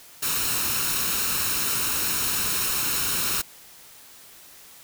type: noise with comb filter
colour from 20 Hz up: white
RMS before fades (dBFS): -25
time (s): 0.22-3.42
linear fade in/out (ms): 10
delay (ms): 0.74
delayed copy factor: +0.55
effects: white hiss -48 dBFS RMS until 4.83 s